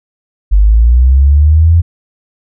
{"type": "linear sweep", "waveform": "sine", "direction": "up", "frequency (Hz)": [47.98, 86], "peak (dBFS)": -3, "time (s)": [0.51, 1.82], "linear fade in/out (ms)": 20, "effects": []}